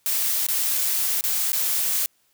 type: noise with dropouts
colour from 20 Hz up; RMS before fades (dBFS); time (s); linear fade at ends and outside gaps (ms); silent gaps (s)
blue; -23; 0.06-2.06; 0; 0.466-0.486 / 1.21-1.239 / 1.52-1.53
effects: white hiss -65 dBFS RMS until 2.33 s